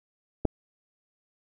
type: clicks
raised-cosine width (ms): 2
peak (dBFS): -20 / -9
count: 2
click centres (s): 0.45 / 0.453
effects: none